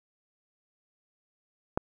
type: click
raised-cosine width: 1 ms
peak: -12 dBFS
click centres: 1.775 s
effects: 9-bit